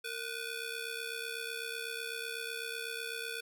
15% pulse ring-modulated tone, 986 Hz, B5, 3 cents flat, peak -28 dBFS, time 0.04-3.41 s, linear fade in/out 10 ms, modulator 527 Hz, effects none

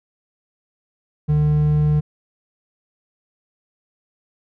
triangle tone pair together, 69.2 / 150.06 Hz, C#2 / D3, -2 / +38 cents, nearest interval octave + minor second, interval 1340 cents, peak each -24 / -12 dBFS, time 1.28-2.01 s, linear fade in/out 20 ms, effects none

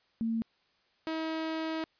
sine / sawtooth tone pair in turn, 226.7 / 320 Hz, A#3 / D#4, -48 / +49 cents, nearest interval tritone, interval 597 cents, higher second, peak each -28 dBFS, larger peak neither, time 0.21-0.42 / 1.07-1.84 s, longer second, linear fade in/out 0 ms, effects white hiss -70 dBFS RMS until 1.99 s + resampled to 11025 Hz

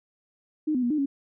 sine tone with pitch steps, 307 / 252.2 / 240.6 / 303.9 / 277.2 Hz, D#4 / B3 / B3 / D#4 / C#4, -23 / +36 / -45 / -41 / 0 cents, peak -22 dBFS, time 0.67-1.06 s, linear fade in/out 10 ms, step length 78 ms, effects none

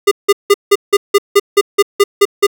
square tone bursts, 404 Hz, G#4, 48 cents flat, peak -5 dBFS, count 12, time 0.07-2.468 s, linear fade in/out 10 ms, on 44 ms, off 170 ms, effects none

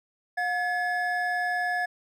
triangle tone pair together, 717.7 / 1707 Hz, F5 / G#6, +47 / +47 cents, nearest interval octave + minor third, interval 1500 cents, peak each -26 dBFS, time 0.37-1.86 s, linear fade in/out 10 ms, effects none

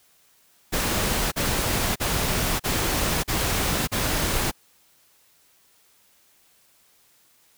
pink noise bursts, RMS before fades -24 dBFS, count 6, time 0.72-4.515 s, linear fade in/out 20 ms, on 600 ms, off 39 ms, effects white hiss -60 dBFS RMS until 7.57 s

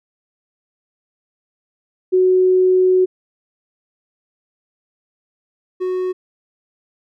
sine / triangle tone pair in turn, 370 / 368.3 Hz, F#4 / F#4, 0 / -8 cents, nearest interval unison, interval 8 cents, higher first, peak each -10 / -16 dBFS, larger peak first, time 2.12-3.06 / 5.8-6.13 s, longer first, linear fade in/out 20 ms, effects none

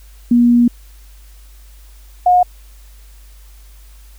sine tone pair in turn, 239.6 / 720.3 Hz, A#3 / F#5, +48 / -47 cents, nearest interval octave + perfect fifth, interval 1905 cents, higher second, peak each -7 dBFS, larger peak neither, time 0.31-0.68 / 2.26-2.43 s, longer first, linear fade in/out 5 ms, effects added 50 Hz sine -38 dBFS peak until 4.18 s + white hiss -50 dBFS RMS until 4.18 s

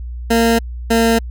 20% pulse tone pair in turn, 230 / 228.4 Hz, A#3 / A#3, -23 / -35 cents, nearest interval unison, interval 12 cents, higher first, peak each -6 dBFS, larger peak neither, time 0.3-0.59 / 0.9-1.19 s, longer neither, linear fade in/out 10 ms, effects added 60 Hz sine -24 dBFS peak until 1.3 s

